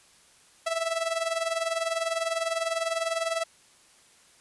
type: tone with tremolo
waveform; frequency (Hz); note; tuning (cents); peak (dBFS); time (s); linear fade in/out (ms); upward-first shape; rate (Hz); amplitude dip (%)
sawtooth; 659.3; E5; 0; -20; 0.66-3.44; 10; sine; 20; 70
effects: white hiss -58 dBFS RMS until 4.4 s + resampled to 24000 Hz